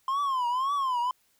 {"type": "tone with vibrato", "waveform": "triangle", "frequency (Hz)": 1046.5, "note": "C6", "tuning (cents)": 0, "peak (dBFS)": -23, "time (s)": [0.08, 1.11], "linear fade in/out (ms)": 2, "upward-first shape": "triangle", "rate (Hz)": 1.9, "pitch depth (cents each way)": 180, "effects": ["white hiss -68 dBFS RMS until 1.39 s"]}